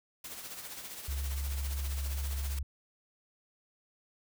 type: noise with tremolo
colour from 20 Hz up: white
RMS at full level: -42 dBFS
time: 0.24-2.59 s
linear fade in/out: 5 ms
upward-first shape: sine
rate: 15 Hz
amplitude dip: 50%
type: tone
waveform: sine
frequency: 69.1 Hz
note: C#2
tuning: 5 cents flat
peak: -32 dBFS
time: 1.08-2.63 s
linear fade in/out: 5 ms
effects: none